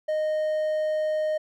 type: tone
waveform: triangle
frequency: 618 Hz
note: D#5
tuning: 12 cents flat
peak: -21 dBFS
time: 0.08-1.38 s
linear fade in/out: 10 ms
effects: none